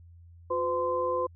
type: tone cluster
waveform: sine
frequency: 358.5 / 508 / 1034 Hz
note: F4 / B4 / C6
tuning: +45 / +49 / -21 cents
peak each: -34 / -28 / -30 dBFS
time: 0.5-1.27 s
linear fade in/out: 10 ms
effects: added 85 Hz sine -49 dBFS peak until 1.35 s